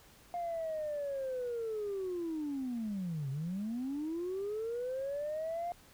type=linear two-way sweep; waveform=sine; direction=down then up; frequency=706 to 130.81 to 706 Hz; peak=-33 dBFS; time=0.34-5.72 s; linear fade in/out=0 ms; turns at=3.3 s; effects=tanh soft clip ceiling -31 dBFS + pink hiss -60 dBFS RMS until 5.93 s